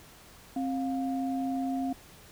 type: tone pair together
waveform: sine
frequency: 265.2 / 707 Hz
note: C4 / F5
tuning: +23 / +21 cents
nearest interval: octave + perfect fourth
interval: 1698 cents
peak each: -29 / -35 dBFS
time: 0.56-1.93 s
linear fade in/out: 5 ms
effects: pink hiss -53 dBFS RMS until 2.31 s